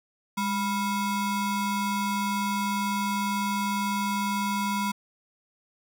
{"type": "ring-modulated tone", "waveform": "square", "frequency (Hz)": 593, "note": "D5", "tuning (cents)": 17, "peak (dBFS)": -23, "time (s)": [0.37, 4.92], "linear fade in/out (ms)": 10, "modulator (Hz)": 389, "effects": []}